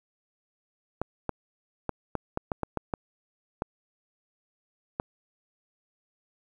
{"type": "clicks", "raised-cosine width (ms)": 1, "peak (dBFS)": -14, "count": 11, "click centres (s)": [1.016, 1.293, 1.893, 2.153, 2.374, 2.518, 2.633, 2.773, 2.938, 3.621, 4.999], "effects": ["9-bit"]}